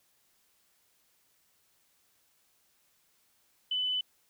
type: tone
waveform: sine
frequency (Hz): 3005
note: F#7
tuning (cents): +26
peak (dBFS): -28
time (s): 3.71-4.01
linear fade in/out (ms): 5
effects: white hiss -70 dBFS RMS until 4.29 s